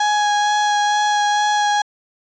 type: tone with vibrato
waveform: 35% pulse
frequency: 832 Hz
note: G#5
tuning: 3 cents sharp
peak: -13 dBFS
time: 0-1.82 s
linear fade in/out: 5 ms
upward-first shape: sine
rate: 2.2 Hz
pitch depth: 11 cents each way
effects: resampled to 16000 Hz